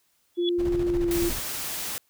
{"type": "tone with exponential growth", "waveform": "sine", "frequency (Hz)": 3399, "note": "G#7", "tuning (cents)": 39, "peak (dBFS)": -23, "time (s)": [0.35, 0.49], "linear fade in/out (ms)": 1, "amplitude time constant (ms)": 30}
{"type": "tone with pitch glide", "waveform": "sine", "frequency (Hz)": [349.2, 343.2], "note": ["F4", "F4"], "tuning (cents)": [0, -30], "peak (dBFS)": -22, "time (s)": [0.37, 1.3], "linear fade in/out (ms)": 20, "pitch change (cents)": -30, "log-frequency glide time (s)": [0.88, 1.14]}
{"type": "noise with tremolo", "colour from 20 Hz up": "brown", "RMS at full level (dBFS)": -30, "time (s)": [0.58, 1.4], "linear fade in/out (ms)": 20, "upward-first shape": "square", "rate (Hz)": 14, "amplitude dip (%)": 55}
{"type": "noise", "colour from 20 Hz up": "white", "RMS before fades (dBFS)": -32, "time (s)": [1.11, 1.98], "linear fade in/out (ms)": 0}
{"effects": ["white hiss -68 dBFS RMS until 2.09 s"]}